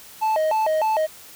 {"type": "tone with vibrato", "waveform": "triangle", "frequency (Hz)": 740, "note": "F#5", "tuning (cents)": 0, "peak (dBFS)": -16, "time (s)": [0.21, 1.07], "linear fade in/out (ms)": 20, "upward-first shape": "square", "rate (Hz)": 3.3, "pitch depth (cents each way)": 290, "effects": ["white hiss -44 dBFS RMS until 1.35 s"]}